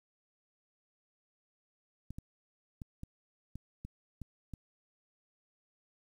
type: clicks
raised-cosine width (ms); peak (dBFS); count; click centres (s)
5; -30; 8; 2.106 / 2.185 / 2.818 / 3.034 / 3.556 / 3.85 / 4.217 / 4.537
effects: 10-bit